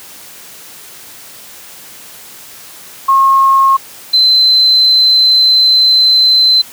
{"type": "tone pair in turn", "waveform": "sine", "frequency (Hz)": [1081, 4066], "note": ["C#6", "B7"], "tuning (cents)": [-44, 50], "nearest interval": "octave + major seventh", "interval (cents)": 2294, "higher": "second", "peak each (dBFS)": -5, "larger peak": "neither", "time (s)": [[3.08, 3.77], [4.13, 6.62]], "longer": "second", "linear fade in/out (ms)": 10, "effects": ["white hiss -34 dBFS RMS until 6.72 s", "high-pass 80 Hz 12 dB/octave"]}